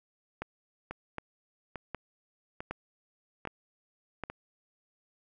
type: two click trains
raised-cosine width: 0.5 ms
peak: -23 / -20 dBFS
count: 5 / 6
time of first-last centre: 0.91-4.3 / 0.42-4.237 s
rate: 1.18 / 1.31 Hz
effects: none